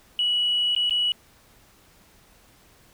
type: tone with dropouts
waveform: sine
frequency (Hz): 2933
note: F#7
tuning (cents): -16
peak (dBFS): -19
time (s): 0.19-1.12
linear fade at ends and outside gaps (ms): 1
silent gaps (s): 0.75-0.763 / 0.896-0.908
effects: tanh soft clip ceiling -15 dBFS + pink hiss -56 dBFS RMS until 2.93 s